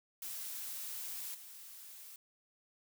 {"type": "noise with level steps", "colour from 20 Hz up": "blue", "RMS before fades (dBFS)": [-43, -52], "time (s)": [0.22, 2.16], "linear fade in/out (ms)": 2, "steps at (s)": 1.34, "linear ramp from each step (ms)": 10, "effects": []}